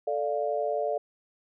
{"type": "chord", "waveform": "sine", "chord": "D minor", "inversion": "second", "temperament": "equal", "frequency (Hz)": [440, 587.3, 698.5], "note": ["A4", "D5", "F5"], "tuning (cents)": [0, 0, 0], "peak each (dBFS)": [-31, -29, -31], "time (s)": [0.07, 0.98], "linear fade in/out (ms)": 5, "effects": []}